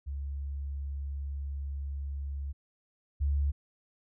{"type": "tone pair in turn", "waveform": "sine", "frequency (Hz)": [69.9, 71.04], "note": ["C#2", "C#2"], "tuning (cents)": [15, 43], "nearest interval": "unison", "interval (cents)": 28, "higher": "second", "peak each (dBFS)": [-33, -25], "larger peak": "second", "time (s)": [[0.06, 2.53], [3.2, 3.52]], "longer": "first", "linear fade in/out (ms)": 20, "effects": []}